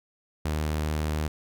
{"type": "tone", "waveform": "sawtooth", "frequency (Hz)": 76.7, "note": "D#2", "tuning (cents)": -24, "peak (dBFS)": -22, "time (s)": [0.45, 1.28], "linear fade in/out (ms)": 5, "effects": []}